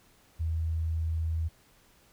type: tone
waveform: sine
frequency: 81 Hz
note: E2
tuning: 30 cents flat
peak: -27 dBFS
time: 0.39-1.49 s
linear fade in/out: 20 ms
effects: pink hiss -62 dBFS RMS until 2.12 s